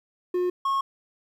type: tone pair in turn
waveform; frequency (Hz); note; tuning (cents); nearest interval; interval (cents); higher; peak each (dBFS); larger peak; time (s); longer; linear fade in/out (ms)
triangle; 359.4 / 1090.4; F4 / C#6; +50 / -29; octave + perfect fifth; 1921; second; -20; neither; 0.34-0.5 / 0.65-0.81; neither; 5
effects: 10-bit